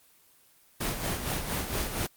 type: noise with tremolo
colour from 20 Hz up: pink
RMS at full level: -29 dBFS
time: 0.8-2.07 s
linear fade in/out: 10 ms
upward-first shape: sine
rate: 4.3 Hz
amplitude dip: 55%
effects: white hiss -61 dBFS RMS until 2.16 s + Opus 24 kbps